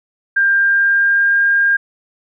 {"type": "tone with pitch glide", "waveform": "sine", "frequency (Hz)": [1594, 1609.7], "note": ["G6", "G6"], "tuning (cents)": [28, 45], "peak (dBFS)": -10, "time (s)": [0.36, 1.77], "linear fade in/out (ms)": 10, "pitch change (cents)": 17, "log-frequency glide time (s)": [0.54, 1.43], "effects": []}